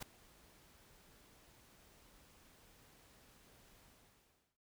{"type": "noise with ADSR envelope", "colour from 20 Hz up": "pink", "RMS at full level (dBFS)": -42, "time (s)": [0, 4.58], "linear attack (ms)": 25, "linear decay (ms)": 3, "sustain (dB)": -23, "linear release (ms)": 750, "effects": []}